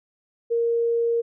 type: tone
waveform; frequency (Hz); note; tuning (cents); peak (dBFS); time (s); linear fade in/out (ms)
sine; 466.2; A#4; 0; -19; 0.5-1.22; 20
effects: none